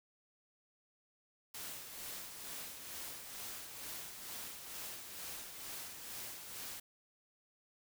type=noise with tremolo; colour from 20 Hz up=white; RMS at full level=-45 dBFS; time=1.54-6.8 s; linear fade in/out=5 ms; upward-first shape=sine; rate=2.2 Hz; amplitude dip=45%; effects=none